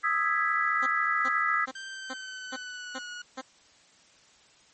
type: chord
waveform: sine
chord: E major seventh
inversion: third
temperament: equal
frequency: 1244.5 / 1318.5 / 1661.2 / 1975.5 Hz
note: D#6 / E6 / G#6 / B6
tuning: 0 / 0 / 0 / 0 cents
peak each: -29 / -29 / -30 / -29 dBFS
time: 0.03-1.66 s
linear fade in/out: 20 ms
type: tone bursts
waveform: 10% pulse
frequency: 261.6 Hz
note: C4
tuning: in tune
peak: -26 dBFS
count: 7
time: 0.82-3.415 s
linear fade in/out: 10 ms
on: 45 ms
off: 380 ms
type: tone with pitch glide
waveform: sawtooth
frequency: 1568 to 1454.6 Hz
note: G6 to F#6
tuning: 0 to -30 cents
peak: -34 dBFS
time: 1.75-3.22 s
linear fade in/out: 5 ms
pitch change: -130 cents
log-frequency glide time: 1.87-3.08 s
effects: white hiss -59 dBFS RMS until 4.73 s + MP3 32 kbps